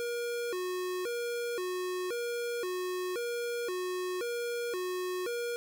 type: tone with vibrato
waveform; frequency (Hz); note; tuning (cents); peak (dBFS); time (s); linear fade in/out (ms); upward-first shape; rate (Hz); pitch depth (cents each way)
square; 416.7; G#4; +6; -33; 0-5.56; 0; square; 0.95; 230
effects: 11-bit